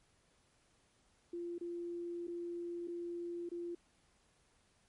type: tone with dropouts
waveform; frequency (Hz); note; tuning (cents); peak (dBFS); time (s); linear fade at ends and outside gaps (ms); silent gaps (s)
sine; 345.3; F4; -20; -39; 1.33-3.75; 5; 1.583-1.61 / 2.271-2.279 / 2.875-2.881 / 3.491-3.515
effects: pink hiss -72 dBFS RMS until 4.88 s + MP3 48 kbps